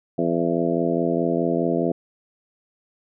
harmonic tone with a mistuned harmonic, 84.8 Hz, E2, 50 cents sharp, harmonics 2 / 3 / 4 / 5 / 6 / 7 / 8, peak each -27 / -25 / -25 / -27 / -28 / -32 / -27 dBFS, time 0.18-1.92 s, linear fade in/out 5 ms, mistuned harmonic 8, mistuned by -26 cents, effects none

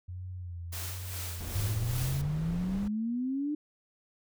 sine tone with vibrato, 88.6 Hz, F2, 25 cents sharp, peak -37 dBFS, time 0.08-2.27 s, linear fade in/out 10 ms, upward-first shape sine, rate 1.3 Hz, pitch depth 61 cents each way
white noise with tremolo, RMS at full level -39 dBFS, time 0.72-2.22 s, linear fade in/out 10 ms, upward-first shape sine, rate 2.5 Hz, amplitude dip 55%
brown noise, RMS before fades -39 dBFS, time 1.4-2.88 s, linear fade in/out 5 ms
sine exponential sweep, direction up, 98 to 303.3 Hz, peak -29 dBFS, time 1.55-3.55 s, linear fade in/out 5 ms
effects none

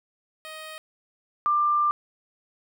10% pulse / sine tone pair in turn, 626 / 1188.9 Hz, D#5 / D6, +10 / +21 cents, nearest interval major seventh, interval 1111 cents, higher second, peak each -29 / -19 dBFS, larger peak second, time 0.45-0.78 / 1.46-1.91 s, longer second, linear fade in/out 0 ms, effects none

